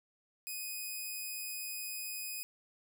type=tone; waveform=5% pulse; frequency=2499 Hz; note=D#7; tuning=7 cents sharp; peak=-29 dBFS; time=0.47-2.43 s; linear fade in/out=0 ms; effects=none